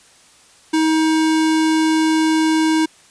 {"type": "tone", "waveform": "square", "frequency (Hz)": 316.8, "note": "D#4", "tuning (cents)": 31, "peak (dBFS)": -14, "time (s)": [0.73, 2.86], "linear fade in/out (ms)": 10, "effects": ["white hiss -49 dBFS RMS until 3.1 s", "resampled to 22050 Hz"]}